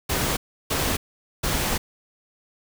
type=noise bursts at uneven times; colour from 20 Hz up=pink; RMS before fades=-24 dBFS; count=3; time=0.09-0.37 / 0.7-0.97 / 1.43-1.78 s; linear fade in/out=10 ms; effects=none